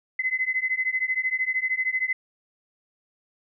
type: beating tone pair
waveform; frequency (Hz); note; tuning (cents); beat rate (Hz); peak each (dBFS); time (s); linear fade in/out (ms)
sine; 2032 / 2045; B6 / C7; +49 / -40; 13; -26; 0.19-2.13; 5
effects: none